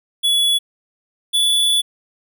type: tone pair in turn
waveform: square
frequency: 3400 / 3445 Hz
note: G#7 / A7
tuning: +40 / -37 cents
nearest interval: unison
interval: 23 cents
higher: second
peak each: -14 dBFS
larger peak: neither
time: 0.23-0.59 / 1.33-1.82 s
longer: second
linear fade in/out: 20 ms
effects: none